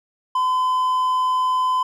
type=tone; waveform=triangle; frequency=1018 Hz; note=C6; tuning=48 cents flat; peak=-15 dBFS; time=0.35-1.83 s; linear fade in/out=5 ms; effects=none